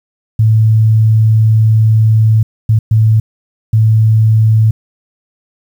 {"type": "tone bursts at uneven times", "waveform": "sine", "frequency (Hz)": 110, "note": "A2", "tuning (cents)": 0, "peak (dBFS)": -5, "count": 4, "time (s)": [[0.39, 2.43], [2.69, 2.79], [2.91, 3.2], [3.73, 4.71]], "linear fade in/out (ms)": 5, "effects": ["7-bit"]}